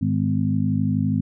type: harmonic tone with a mistuned harmonic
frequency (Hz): 52.1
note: G#1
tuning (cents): +6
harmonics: 2 / 3 / 4 / 5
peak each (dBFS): -24 / -24 / -24 / -24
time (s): 0.01-1.21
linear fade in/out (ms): 10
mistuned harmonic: 5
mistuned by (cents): -34
effects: none